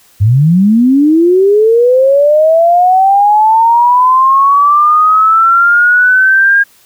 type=linear sweep; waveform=sine; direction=up; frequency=94.5 to 1627 Hz; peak=-4 dBFS; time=0.2-6.64 s; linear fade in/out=20 ms; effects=white hiss -46 dBFS RMS until 6.85 s